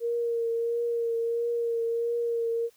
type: tone with vibrato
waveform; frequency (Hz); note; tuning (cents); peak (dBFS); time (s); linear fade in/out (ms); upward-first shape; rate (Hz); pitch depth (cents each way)
sine; 466.2; A#4; 0; -25; 0-2.7; 50; triangle; 1.5; 25
effects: white hiss -63 dBFS RMS until 2.76 s